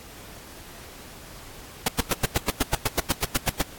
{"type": "noise bursts", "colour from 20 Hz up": "pink", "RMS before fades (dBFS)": -21, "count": 15, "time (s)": [1.86, 3.62], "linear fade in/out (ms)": 5, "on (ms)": 24, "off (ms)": 100, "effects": ["pink hiss -44 dBFS RMS until 3.78 s", "AAC 64 kbps"]}